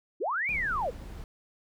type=linear two-way sweep; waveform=sine; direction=up then down; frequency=274.5 to 2488 to 414.6 Hz; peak=-27 dBFS; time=0.2-0.91 s; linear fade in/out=20 ms; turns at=0.51 s
type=noise; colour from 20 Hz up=brown; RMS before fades=-41 dBFS; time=0.49-1.24 s; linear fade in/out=0 ms
effects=none